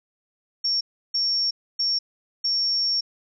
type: tone bursts at uneven times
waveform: sine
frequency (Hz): 5490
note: F8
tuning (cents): -31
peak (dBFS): -20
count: 4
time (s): 0.64-0.81 / 1.14-1.51 / 1.79-1.99 / 2.44-3.01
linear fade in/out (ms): 10
effects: none